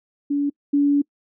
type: tone pair in turn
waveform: sine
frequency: 285.8 / 285.8 Hz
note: D4 / D4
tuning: -47 / -47 cents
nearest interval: unison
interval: 0 cents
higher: neither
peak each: -18 / -14 dBFS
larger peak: second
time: 0.3-0.5 / 0.73-1.02 s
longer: second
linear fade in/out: 10 ms
effects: noise-tail reverb RT60 0.1 s tail -26 dB re dry